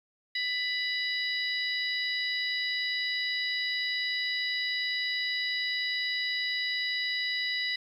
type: harmonic tone with a mistuned harmonic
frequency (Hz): 981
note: B5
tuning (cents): -12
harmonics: 2 / 3 / 4 / 5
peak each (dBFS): -31 / -39 / -33 / -37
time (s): 0.35-7.76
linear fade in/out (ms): 5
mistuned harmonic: 2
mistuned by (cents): +24
effects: 10-bit

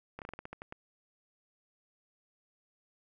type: slowing click train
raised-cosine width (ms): 0.5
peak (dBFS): -27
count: 10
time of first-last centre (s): 0.19-0.724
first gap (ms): 28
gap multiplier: 1.18
effects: none

